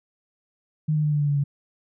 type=tone with pitch steps; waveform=sine; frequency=154 / 151.88 / 149.79 / 147.73 / 145.69 / 143.69 / 141.71 Hz; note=D#3 / D#3 / D3 / D3 / D3 / D3 / C#3; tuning=-17 / -41 / +35 / +11 / -14 / -37 / +39 cents; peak=-19 dBFS; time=0.88-1.44 s; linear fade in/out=10 ms; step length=80 ms; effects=none